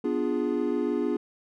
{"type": "chord", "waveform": "triangle", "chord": "B diminished seventh", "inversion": "none", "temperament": "equal", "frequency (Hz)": [246.9, 293.7, 349.2, 415.3], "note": ["B3", "D4", "F4", "Ab4"], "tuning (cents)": [0, 0, 0, 0], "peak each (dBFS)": -28, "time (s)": [0.04, 1.17], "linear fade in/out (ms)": 5, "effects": []}